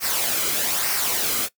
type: noise with flanger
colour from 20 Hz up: white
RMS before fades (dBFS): -23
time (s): 0-1.49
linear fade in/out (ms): 50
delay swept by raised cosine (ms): 0.27 to 1.13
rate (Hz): 1.1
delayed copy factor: -0.5
effects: noise-tail reverb RT60 0.1 s tail -19 dB re dry